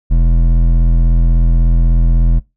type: tone with hard clipping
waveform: sine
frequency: 41.81 Hz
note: E1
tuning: 25 cents sharp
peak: -9 dBFS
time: 0.1-2.4 s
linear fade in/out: 20 ms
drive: 10 dB
effects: noise-tail reverb RT60 0.2 s tail -21 dB re dry